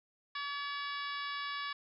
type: harmonic tone with a mistuned harmonic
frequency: 570 Hz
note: C#5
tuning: 48 cents sharp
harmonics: 2 / 3 / 4 / 5 / 6 / 7 / 8 / 9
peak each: -40 / -42 / -46 / -49 / -47 / -48 / -51 / -51 dBFS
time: 0.35-1.73 s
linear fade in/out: 5 ms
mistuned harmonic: 7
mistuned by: -37 cents
effects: none